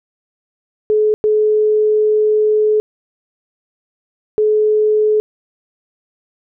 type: tone bursts at uneven times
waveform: sine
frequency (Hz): 427.3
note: G#4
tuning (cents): +49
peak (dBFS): -10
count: 3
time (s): 0.9-1.14 / 1.24-2.8 / 4.38-5.2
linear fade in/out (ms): 0
effects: none